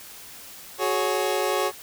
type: chord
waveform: 25% pulse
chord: F# suspended second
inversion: none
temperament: equal with one note detuned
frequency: 370 / 421.3 / 554.4 Hz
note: F#4 / G#4 / C#5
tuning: 0 / +25 / 0 cents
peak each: -23 dBFS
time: 0.78-1.72 s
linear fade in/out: 50 ms
effects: white hiss -43 dBFS RMS until 1.82 s